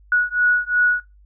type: beating tone pair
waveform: sine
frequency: 1462 / 1464.8 Hz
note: F#6 / F#6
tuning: -21 / -18 cents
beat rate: 2.8 Hz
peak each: -19 dBFS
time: 0.12-1 s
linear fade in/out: 2 ms
effects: noise-tail reverb RT60 0.2 s tail -17 dB re dry + added 50 Hz sine -47 dBFS peak until 1.25 s